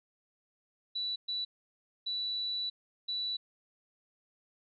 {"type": "tone bursts at uneven times", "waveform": "sine", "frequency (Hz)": 3951, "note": "B7", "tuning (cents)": 0, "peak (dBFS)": -32, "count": 4, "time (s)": [[0.95, 1.16], [1.28, 1.45], [2.06, 2.7], [3.08, 3.37]], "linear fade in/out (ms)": 10, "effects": []}